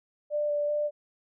sine tone with vibrato, 590 Hz, D5, 8 cents sharp, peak -25 dBFS, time 0.3-0.91 s, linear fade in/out 50 ms, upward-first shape square, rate 2.6 Hz, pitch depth 10 cents each way, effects none

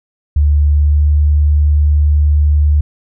sine tone with pitch glide, 73.42 to 74.14 Hz, D2 to D2, 0 to +17 cents, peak -7 dBFS, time 0.36-2.81 s, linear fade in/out 5 ms, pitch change +17 cents, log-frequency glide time 0.72-1.08 s, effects none

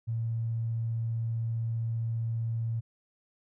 triangle tone with tanh clipping, 114.4 Hz, A#2, 32 cents flat, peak -28 dBFS, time 0.07-2.81 s, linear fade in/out 20 ms, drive 3 dB, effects none

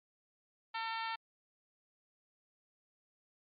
harmonic tone, 451.3 Hz, A4, 44 cents sharp, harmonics 2 / 3 / 4 / 5 / 6 / 7 / 8 / 9 / 10, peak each -39 / -43 / -45 / -47 / -49 / -50 / -51 / -52 / -53 dBFS, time 0.74-1.16 s, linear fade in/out 10 ms, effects MP3 48 kbps

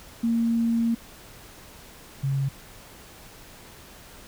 sine tone pair in turn, 230.8 / 136.9 Hz, A#3 / C#3, -17 / -21 cents, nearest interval major sixth, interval 904 cents, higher first, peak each -20 / -22 dBFS, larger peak first, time 0.23-0.95 / 2.23-2.49 s, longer first, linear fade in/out 10 ms, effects pink hiss -47 dBFS RMS until 4.27 s

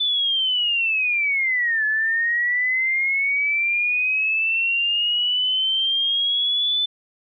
sine linear two-way sweep, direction down then up, 3520 to 1714 to 3520 Hz, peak -18 dBFS, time 0-6.86 s, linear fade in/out 10 ms, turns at 1.85 s, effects none

